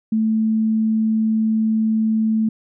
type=tone; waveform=sine; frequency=220 Hz; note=A3; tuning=in tune; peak=-15 dBFS; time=0.12-2.49 s; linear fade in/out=5 ms; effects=none